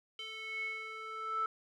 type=tone with band-pass filter sweep; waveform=square; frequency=440 Hz; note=A4; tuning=in tune; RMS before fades=-40 dBFS; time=0.19-1.46 s; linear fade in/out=2 ms; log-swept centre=2900 to 1300 Hz; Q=8.5; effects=none